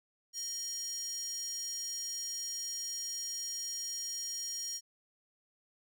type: tone with high-pass filter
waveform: square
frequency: 624 Hz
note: D#5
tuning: 5 cents sharp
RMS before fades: -39 dBFS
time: 0.33-4.81 s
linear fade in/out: 50 ms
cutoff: 5600 Hz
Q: 6
effects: none